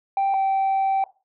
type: tone pair in turn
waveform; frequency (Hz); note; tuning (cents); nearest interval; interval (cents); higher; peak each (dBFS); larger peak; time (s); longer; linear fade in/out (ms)
sine; 784 / 775.9; G5 / G5; 0 / -18; unison; 18; first; -16; neither; 0.17-0.34 / 0.34-1.04; second; 2
effects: noise-tail reverb RT60 0.3 s tail -18 dB re dry + tanh soft clip ceiling -17 dBFS